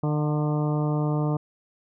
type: harmonic tone with a mistuned harmonic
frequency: 150.4 Hz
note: D3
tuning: 42 cents sharp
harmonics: 1 / 2 / 3 / 4 / 5 / 6 / 7 / 8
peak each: -23 / -29 / -33 / -35 / -37 / -39 / -40 / -41 dBFS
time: 0.03-1.37 s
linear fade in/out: 5 ms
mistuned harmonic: 5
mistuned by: -36 cents
effects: none